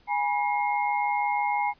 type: tone cluster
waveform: sine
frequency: 824 / 970 / 2141 Hz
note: G#5 / B5 / C7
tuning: -14 / -31 / +39 cents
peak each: -25 / -29 / -31 dBFS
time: 0.07-1.74 s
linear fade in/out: 50 ms
effects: pink hiss -61 dBFS RMS until 1.79 s + resampled to 11025 Hz